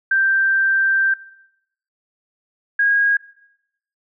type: tone pair in turn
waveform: sine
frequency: 1570 / 1637.3 Hz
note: G6 / G#6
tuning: +2 / -25 cents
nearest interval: minor second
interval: 73 cents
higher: second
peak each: -13 dBFS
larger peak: neither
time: 0.11-1.14 / 2.79-3.17 s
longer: first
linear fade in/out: 5 ms
effects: noise-tail reverb RT60 0.8 s tail -19 dB re dry